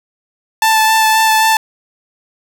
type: tone with vibrato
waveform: sawtooth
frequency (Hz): 880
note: A5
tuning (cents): 0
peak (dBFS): -5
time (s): 0.62-1.57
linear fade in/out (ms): 2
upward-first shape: sine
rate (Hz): 3.8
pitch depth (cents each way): 13
effects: none